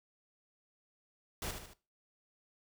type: noise with echo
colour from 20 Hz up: pink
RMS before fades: -39 dBFS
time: 1.42-1.51 s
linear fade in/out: 2 ms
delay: 75 ms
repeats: 3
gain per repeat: -6 dB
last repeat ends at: 1.735 s
effects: noise-tail reverb RT60 0.3 s tail -18 dB re dry